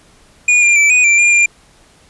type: tone with pitch steps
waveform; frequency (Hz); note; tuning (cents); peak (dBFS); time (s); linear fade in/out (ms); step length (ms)
square; 2448 / 2395 / 2322 / 2480 / 2353 / 2406 / 2392; D#7 / D7 / D7 / D#7 / D7 / D7 / D7; -29 / +33 / -20 / -6 / +3 / +41 / +31; -8; 0.48-1.46; 5; 140
effects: pink hiss -48 dBFS RMS until 2.09 s + resampled to 24000 Hz